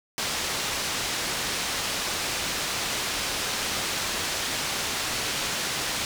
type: low-pass noise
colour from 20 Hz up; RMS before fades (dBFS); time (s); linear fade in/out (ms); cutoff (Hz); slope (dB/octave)
white; -29; 0.18-6.05; 0; 5900; 12
effects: none